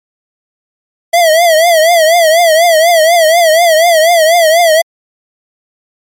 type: tone with vibrato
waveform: square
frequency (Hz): 660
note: E5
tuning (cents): +2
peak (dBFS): -5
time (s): 1.13-4.82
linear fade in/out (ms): 10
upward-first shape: triangle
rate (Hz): 4.1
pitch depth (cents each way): 130
effects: MP3 64 kbps